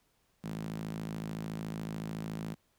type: tone with high-pass filter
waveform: sawtooth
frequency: 53.8 Hz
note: A1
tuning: 38 cents flat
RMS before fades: -39 dBFS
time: 0.43-2.55 s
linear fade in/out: 20 ms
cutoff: 180 Hz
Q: 4
effects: pink hiss -73 dBFS RMS until 2.78 s